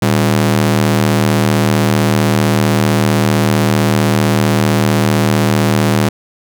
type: ring-modulated tone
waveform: sawtooth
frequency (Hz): 155.56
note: D#3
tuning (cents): 0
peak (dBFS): -3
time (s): 0.02-6.09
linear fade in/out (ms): 5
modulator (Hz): 40
effects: none